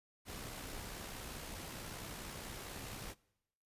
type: noise with amplitude modulation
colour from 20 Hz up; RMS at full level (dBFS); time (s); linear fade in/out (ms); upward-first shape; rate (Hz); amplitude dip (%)
pink; -45; 0.25-3.15; 50; sine; 64.6; 35
effects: noise-tail reverb RT60 0.9 s tail -24 dB re dry + resampled to 32000 Hz